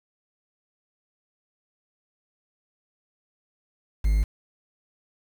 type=tone with quantisation; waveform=triangle; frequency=51.91 Hz; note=G#1; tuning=in tune; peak=-16 dBFS; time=4.04-4.24 s; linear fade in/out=10 ms; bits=7; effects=none